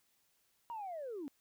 sine linear sweep, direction down, 960 to 261.6 Hz, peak -39 dBFS, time 0.7-1.28 s, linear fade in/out 0 ms, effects tanh soft clip ceiling -37 dBFS + white hiss -75 dBFS RMS until 1.4 s

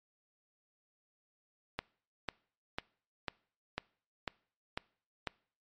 click train, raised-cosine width 0.3 ms, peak -18 dBFS, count 8, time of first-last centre 1.79-5.273 s, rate 2.01 Hz, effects noise-tail reverb RT60 0.5 s tail -24 dB re dry + MP3 48 kbps

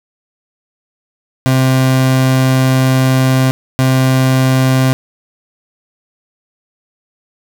30% pulse tone bursts at uneven times, 130.81 Hz, C3, in tune, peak -6 dBFS, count 2, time 1.46-3.51 / 3.79-4.93 s, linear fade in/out 0 ms, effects none

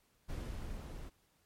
brown noise with level ramp, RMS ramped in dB -40 to -46 dBFS, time 0.28-1.1 s, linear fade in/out 20 ms, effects pink hiss -73 dBFS RMS until 1.45 s + MP3 64 kbps

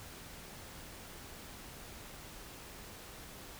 silence, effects pink hiss -50 dBFS RMS until 3.59 s

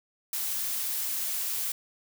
blue noise, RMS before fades -31 dBFS, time 0.33-1.72 s, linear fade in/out 2 ms, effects none

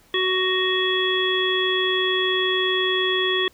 harmonic tone, 372.6 Hz, F#4, 12 cents sharp, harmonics 1 / 3 / 5 / 7 / 9, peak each -23 / -29 / -25 / -33 / -23 dBFS, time 0.14-3.48 s, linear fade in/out 2 ms, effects pink hiss -56 dBFS RMS until 3.53 s

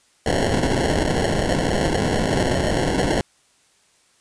blue noise with sample-and-hold, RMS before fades -20 dBFS, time 0.26-3.21 s, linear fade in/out 2 ms, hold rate 1225 Hz, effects white hiss -59 dBFS RMS until 4.2 s + resampled to 22050 Hz

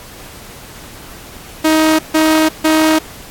sawtooth tone bursts, 314.8 Hz, D#4, 20 cents sharp, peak -5 dBFS, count 3, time 1.64-2.99 s, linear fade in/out 10 ms, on 350 ms, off 150 ms, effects pink hiss -35 dBFS RMS until 3.3 s + AAC 64 kbps

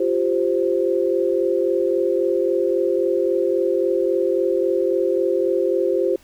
sine chord, F suspended second, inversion none, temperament just, 349.2 / 392.9 / 523.8 Hz, F4 / G4 / C5, 0 / +4 / +2 cents, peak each -21 dBFS, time 0-6.16 s, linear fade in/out 5 ms, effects pink hiss -53 dBFS RMS until 6.23 s

